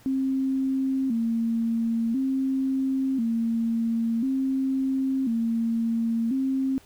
sine tone with vibrato, 246.9 Hz, B3, in tune, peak -22 dBFS, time 0.06-6.78 s, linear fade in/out 0 ms, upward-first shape square, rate 0.48 Hz, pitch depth 130 cents each way, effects pink hiss -55 dBFS RMS until 6.85 s

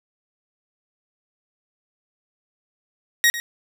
sawtooth tone with echo, 1885 Hz, A#6, 19 cents sharp, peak -10 dBFS, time 3.24-3.3 s, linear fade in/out 0 ms, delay 100 ms, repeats 1, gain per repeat -13 dB, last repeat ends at 3.4 s, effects none

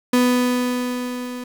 35% pulse tone with level ramp, 248.1 Hz, B3, 8 cents sharp, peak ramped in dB -11 to -27 dBFS, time 0.13-1.44 s, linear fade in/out 5 ms, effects 8-bit

